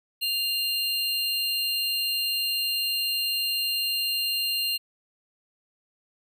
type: tone pair together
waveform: square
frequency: 2794 / 4186 Hz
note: F7 / C8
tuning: 0 / 0 cents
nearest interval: perfect fifth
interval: 700 cents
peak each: -28 dBFS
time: 0.21-4.78 s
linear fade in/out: 20 ms
effects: none